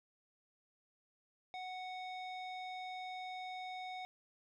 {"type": "tone with low-pass filter", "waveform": "square", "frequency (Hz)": 740, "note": "F#5", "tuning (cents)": 0, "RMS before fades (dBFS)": -45, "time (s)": [1.54, 4.05], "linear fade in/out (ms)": 0, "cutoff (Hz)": 3500, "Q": 1.8, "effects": []}